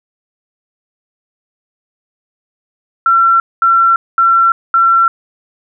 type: tone bursts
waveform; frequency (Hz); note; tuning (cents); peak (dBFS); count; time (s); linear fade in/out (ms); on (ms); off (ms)
sine; 1355; E6; +47; -6; 4; 3.06-5.08; 2; 340; 220
effects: none